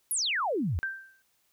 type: exponential sweep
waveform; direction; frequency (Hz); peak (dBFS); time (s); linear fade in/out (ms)
sine; down; 11810 to 70.6; -26; 0.11-0.79; 0
type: tone with exponential decay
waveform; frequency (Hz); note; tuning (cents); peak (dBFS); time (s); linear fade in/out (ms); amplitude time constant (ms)
sine; 1568; G6; 0; -26; 0.83-1.22; 0; 84
effects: white hiss -71 dBFS RMS until 1.52 s